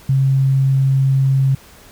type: tone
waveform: sine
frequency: 134.7 Hz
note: C#3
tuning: 49 cents flat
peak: -11 dBFS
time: 0.09-1.55 s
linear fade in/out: 5 ms
effects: pink hiss -44 dBFS RMS until 1.91 s